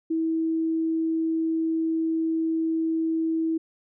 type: tone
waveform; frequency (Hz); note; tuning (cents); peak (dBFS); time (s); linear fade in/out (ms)
sine; 324; E4; -30; -22; 0.1-3.58; 10
effects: none